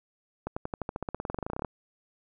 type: accelerating click train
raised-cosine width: 1 ms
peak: -18 dBFS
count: 23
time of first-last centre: 0.47-1.647 s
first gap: 95 ms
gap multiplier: 0.94
effects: none